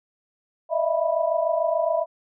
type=tone cluster; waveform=sine; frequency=605 / 651 / 678 / 983 Hz; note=D#5 / E5 / E5 / B5; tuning=-49 / -22 / +49 / -8 cents; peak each=-27 / -23 / -25 / -30 dBFS; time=0.69-2.06 s; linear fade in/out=50 ms; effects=none